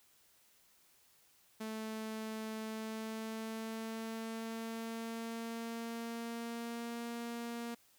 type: tone with pitch glide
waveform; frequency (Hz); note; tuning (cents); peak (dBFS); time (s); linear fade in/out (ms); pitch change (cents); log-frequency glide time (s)
sawtooth; 219.2 to 234.9; A3 to A#3; -6 to +13; -36; 1.6-7.75; 10; +119; 2.62-7.05
effects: white hiss -68 dBFS RMS until 7.98 s